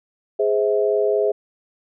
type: chord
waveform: sine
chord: Ab augmented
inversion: none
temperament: just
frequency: 415.3 / 519.1 / 648.9 Hz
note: Ab4 / C5 / E5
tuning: 0 / -14 / -27 cents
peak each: -18 / -23 / -22 dBFS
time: 0.39-1.32 s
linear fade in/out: 10 ms
effects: none